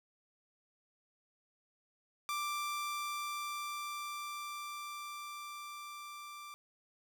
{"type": "tone with level ramp", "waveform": "sawtooth", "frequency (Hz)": 1178, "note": "D6", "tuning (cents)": 5, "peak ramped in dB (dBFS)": [-31, -43], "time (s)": [2.29, 6.54], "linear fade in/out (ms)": 0, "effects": []}